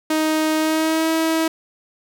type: tone with pitch glide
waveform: sawtooth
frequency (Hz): 312.7 to 322.8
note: D#4 to E4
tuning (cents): +9 to -36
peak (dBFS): -13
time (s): 0.1-1.48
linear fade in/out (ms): 5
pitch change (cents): +55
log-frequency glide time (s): 0.58-1.1
effects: none